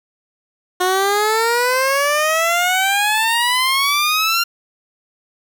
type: exponential sweep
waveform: 15% pulse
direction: up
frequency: 360.5 to 1396.9 Hz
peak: -8 dBFS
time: 0.8-4.44 s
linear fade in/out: 10 ms
effects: none